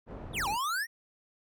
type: low-pass noise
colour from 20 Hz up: pink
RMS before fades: -42 dBFS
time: 0.06-0.58 s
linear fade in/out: 50 ms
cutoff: 840 Hz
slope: 12 dB/octave
type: exponential two-way sweep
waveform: square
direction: down then up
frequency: 3909 to 781 to 1926 Hz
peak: -30 dBFS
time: 0.33-0.87 s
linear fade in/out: 50 ms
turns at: 0.48 s
effects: none